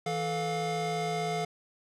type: tone cluster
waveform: square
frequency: 163.4 / 435 / 706 Hz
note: E3 / A4 / F5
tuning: -15 / -20 / +19 cents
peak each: -36 / -35 / -33 dBFS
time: 0.06-1.45 s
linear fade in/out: 5 ms
effects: low-pass 8000 Hz 12 dB/octave